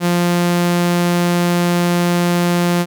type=tone; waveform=sawtooth; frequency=174.61 Hz; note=F3; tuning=in tune; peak=-9 dBFS; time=0-2.86 s; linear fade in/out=50 ms; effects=none